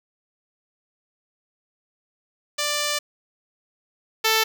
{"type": "tone pair in turn", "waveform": "5% pulse", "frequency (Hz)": [590, 442], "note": ["D5", "A4"], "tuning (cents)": [8, 8], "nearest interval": "perfect fourth", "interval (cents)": 500, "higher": "first", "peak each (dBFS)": [-11, -6], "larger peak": "second", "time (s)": [[2.58, 2.99], [4.24, 4.44]], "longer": "first", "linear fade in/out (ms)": 10, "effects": []}